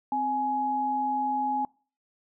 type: tone pair together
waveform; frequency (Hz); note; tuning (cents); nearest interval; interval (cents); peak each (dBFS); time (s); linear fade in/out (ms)
sine; 261.5 / 838.2; C4 / G#5; -1 / +16; octave + minor sixth; 2017; -33 / -25; 0.12-1.65; 2
effects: noise-tail reverb RT60 0.4 s tail -25 dB re dry